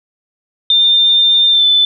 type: tone with pitch glide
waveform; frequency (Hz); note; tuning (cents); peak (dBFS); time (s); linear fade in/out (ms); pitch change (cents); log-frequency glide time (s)
sine; 3604 to 3516; A7 to A7; +41 to -2; -7; 0.7-1.85; 2; -43; 1.49-1.65
effects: none